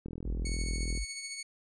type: click train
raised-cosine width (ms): 3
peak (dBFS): -27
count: 39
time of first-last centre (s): 0.06-0.976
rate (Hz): 41.5
type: tone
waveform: sine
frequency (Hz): 51.4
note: G#1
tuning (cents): -17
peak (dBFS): -31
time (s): 0.24-1.05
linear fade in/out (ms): 20
type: tone with tremolo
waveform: 10% pulse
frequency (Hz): 2217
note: C#7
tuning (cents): 0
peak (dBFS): -26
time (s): 0.45-1.43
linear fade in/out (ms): 5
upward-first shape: triangle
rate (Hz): 14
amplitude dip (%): 50
effects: resampled to 22050 Hz